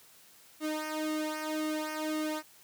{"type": "tone with flanger", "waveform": "sawtooth", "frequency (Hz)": 308.9, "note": "D#4", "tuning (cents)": -12, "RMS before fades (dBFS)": -34, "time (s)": [0.6, 2.43], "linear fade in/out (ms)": 50, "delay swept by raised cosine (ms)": [2, 2.98], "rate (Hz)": 1.9, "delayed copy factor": -0.85, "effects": ["white hiss -58 dBFS RMS until 2.63 s", "high-pass 60 Hz 12 dB/octave"]}